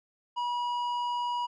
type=tone with tanh clipping; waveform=triangle; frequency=968 Hz; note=B5; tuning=35 cents flat; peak=-30 dBFS; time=0.36-1.47 s; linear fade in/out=20 ms; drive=13 dB; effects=none